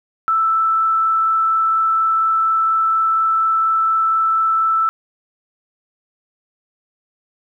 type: tone with frequency modulation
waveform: sine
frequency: 1321 Hz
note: E6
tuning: 3 cents sharp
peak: -13 dBFS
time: 0.28-4.89 s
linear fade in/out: 0 ms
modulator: 24.2 Hz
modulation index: 0.34
effects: 9-bit